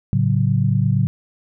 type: chord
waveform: sine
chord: F# minor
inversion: first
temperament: equal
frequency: 110 / 138.59 / 185 Hz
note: A2 / C#3 / F#3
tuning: 0 / 0 / 0 cents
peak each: -18 / -18 / -21 dBFS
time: 0.13-1.07 s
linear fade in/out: 0 ms
effects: none